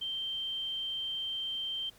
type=tone; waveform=sine; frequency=3136 Hz; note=G7; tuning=in tune; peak=-33 dBFS; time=0.01-1.9 s; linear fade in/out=10 ms; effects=pink hiss -60 dBFS RMS until 1.98 s